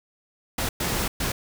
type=noise bursts at uneven times; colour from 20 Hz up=pink; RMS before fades=-26 dBFS; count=3; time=0.58-0.69 / 0.8-1.08 / 1.2-1.32 s; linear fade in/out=5 ms; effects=none